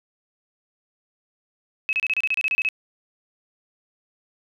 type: tone bursts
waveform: sine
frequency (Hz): 2570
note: E7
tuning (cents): -45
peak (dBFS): -19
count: 12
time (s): 1.89-2.688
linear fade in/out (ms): 0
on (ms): 39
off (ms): 30
effects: none